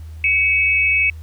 sine tone pair together, 2244 / 2585 Hz, C#7 / E7, +21 / -34 cents, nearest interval major second, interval 245 cents, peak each -16 dBFS, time 0.24-1.1 s, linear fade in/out 2 ms, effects added 79 Hz sine -31 dBFS peak until 1.22 s + pink hiss -53 dBFS RMS until 1.22 s

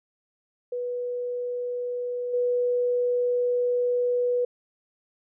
sine tone with level steps, 490.2 Hz, B4, 13 cents flat, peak -27 / -21 dBFS, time 0.72-4.45 s, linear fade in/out 5 ms, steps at 2.33 s, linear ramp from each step 10 ms, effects none

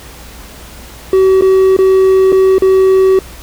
triangle tone with dropouts, 380.1 Hz, F#4, 47 cents sharp, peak -3 dBFS, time 1.13-3.19 s, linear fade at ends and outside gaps 2 ms, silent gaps 1.411-1.421 / 1.766-1.788 / 2.321-2.326 / 2.583-2.621 s, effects added 60 Hz sine -35 dBFS peak until 3.42 s + pink hiss -34 dBFS RMS until 3.42 s

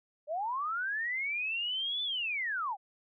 sine linear two-way sweep, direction up then down, 569 to 3520 to 728 Hz, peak -31 dBFS, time 0.27-2.77 s, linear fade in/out 50 ms, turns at 2.03 s, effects none

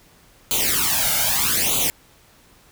white noise with flanger, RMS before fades -20 dBFS, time 0.51-1.9 s, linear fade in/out 0 ms, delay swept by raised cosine 0.28 to 1.38 ms, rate 0.8 Hz, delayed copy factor +0.9, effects pink hiss -53 dBFS RMS until 2.71 s

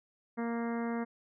harmonic tone, 233.1 Hz, A#3, in tune, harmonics 1 / 2 / 3 / 4 / 5 / 6 / 7 / 8 / 9, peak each -33 / -39 / -43 / -45 / -47 / -49 / -50 / -51 / -52 dBFS, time 0.37-1.05 s, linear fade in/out 20 ms, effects none

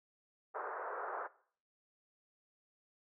white band-pass noise, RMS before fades -42 dBFS, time 0.54-1.28 s, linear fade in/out 20 ms, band 400 to 1500 Hz, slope 48 dB/octave, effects noise-tail reverb RT60 0.5 s tail -18 dB re dry

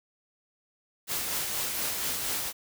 white noise with tremolo, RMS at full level -30 dBFS, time 1.07-2.53 s, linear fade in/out 50 ms, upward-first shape sine, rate 4.2 Hz, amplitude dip 30%, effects none

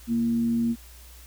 sine tone with frequency modulation, 233.1 Hz, A#3, in tune, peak -21 dBFS, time 0.07-0.76 s, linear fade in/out 50 ms, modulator 100 Hz, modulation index 0.24, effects added 60 Hz sine -46 dBFS peak until 1.26 s + white hiss -51 dBFS RMS until 1.26 s

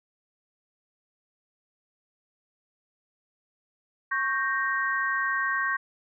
sine chord, G diminished, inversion second, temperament equal with one note detuned, 1101.7 / 1568 / 1864.7 Hz, Db6 / G6 / Bb6, -11 / 0 / 0 cents, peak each -29 / -28 / -29 dBFS, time 4.11-5.77 s, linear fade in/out 10 ms, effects none

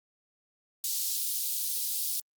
white high-pass noise, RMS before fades -31 dBFS, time 0.84-2.2 s, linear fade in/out 2 ms, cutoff 3900 Hz, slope 24 dB/octave, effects Opus 48 kbps

